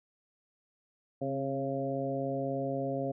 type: harmonic tone with a mistuned harmonic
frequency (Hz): 136.8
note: C#3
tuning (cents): -23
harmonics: 1 / 2 / 3 / 4 / 5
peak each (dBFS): -38 / -36 / -39 / -35 / -38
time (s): 1.21-3.12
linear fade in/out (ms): 10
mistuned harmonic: 2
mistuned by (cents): -25
effects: none